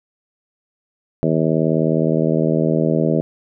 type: harmonic tone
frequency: 79.7 Hz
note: D#2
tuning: 42 cents sharp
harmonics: 2 / 3 / 4 / 5 / 6 / 7 / 8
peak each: -19 / -21 / -22 / -23 / -24 / -24 / -25 dBFS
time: 1.23-3.21 s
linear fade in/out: 0 ms
effects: none